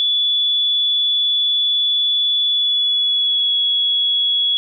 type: tone with pitch glide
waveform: sine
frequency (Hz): 3438 to 3358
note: A7 to G#7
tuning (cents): -41 to +18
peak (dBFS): -14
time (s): 0-4.57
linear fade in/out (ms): 0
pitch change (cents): -41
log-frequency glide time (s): 2.46-3.56
effects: none